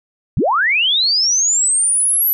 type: linear sweep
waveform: sine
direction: up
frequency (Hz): 73.5 to 12000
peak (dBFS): -12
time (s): 0.37-2.33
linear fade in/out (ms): 0
effects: none